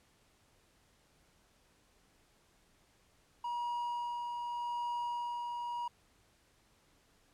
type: tone with tremolo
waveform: triangle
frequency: 957 Hz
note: A#5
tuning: 45 cents sharp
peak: -32 dBFS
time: 3.44-5.88 s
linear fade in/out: 5 ms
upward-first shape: sine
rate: 0.84 Hz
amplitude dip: 30%
effects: pink hiss -69 dBFS RMS until 7.33 s + low-pass 11000 Hz 12 dB/octave